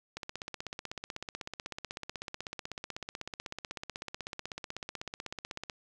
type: click train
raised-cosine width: 0.2 ms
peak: -21 dBFS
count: 90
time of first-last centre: 0.17-5.698 s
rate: 16.1 Hz
effects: none